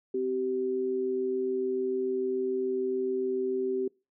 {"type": "tone pair together", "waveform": "sine", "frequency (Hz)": [258, 384.9], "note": ["C4", "G4"], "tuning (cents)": [-24, -32], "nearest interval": "perfect fifth", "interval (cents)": 692, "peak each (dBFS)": [-35, -27], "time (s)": [0.14, 3.88], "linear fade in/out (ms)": 5, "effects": ["noise-tail reverb RT60 0.3 s tail -26 dB re dry"]}